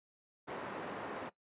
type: band-pass noise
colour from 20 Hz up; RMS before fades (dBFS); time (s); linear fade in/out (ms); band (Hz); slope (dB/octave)
pink; -43; 0.47-1.3; 20; 270 to 1500; 12
effects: noise-tail reverb RT60 0.1 s tail -17 dB re dry + resampled to 8000 Hz